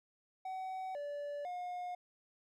triangle tone with pitch steps, 754 / 579 / 717 Hz, F#5 / D5 / F5, +32 / -25 / +45 cents, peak -37 dBFS, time 0.45-1.95 s, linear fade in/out 5 ms, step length 500 ms, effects none

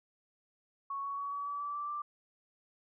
sine tone with pitch steps, 1108.7 / 1118.3 / 1128.1 / 1137.9 / 1147.8 / 1157.8 / 1167.9 / 1178 Hz, C#6 / C#6 / C#6 / C#6 / D6 / D6 / D6 / D6, 0 / +15 / +30 / +45 / -40 / -25 / -10 / +5 cents, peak -35 dBFS, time 0.9-2.02 s, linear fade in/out 5 ms, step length 140 ms, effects none

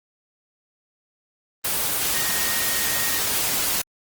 sine tone in noise, 1864.7 Hz, A#6, in tune, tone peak -31 dBFS, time 2.14-3.2 s, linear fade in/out 10 ms, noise white, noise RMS -23 dBFS, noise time 1.64-3.82 s, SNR -11 dB, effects Opus 24 kbps

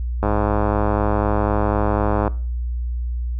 click train, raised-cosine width 1 ms, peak -6 dBFS, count 214, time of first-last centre 0.23-2.278 s, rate 104 Hz, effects noise-tail reverb RT60 0.4 s tail -20 dB re dry + added 60 Hz sine -21 dBFS peak until 3.39 s

